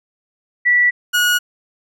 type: tone pair in turn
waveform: sine / 30% pulse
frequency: 1955 / 1451.9 Hz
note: B6 / F#6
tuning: -18 / -33 cents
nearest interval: perfect fourth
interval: 515 cents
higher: first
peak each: -10 dBFS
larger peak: neither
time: 0.65-0.91 / 1.13-1.39 s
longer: neither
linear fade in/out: 20 ms
effects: none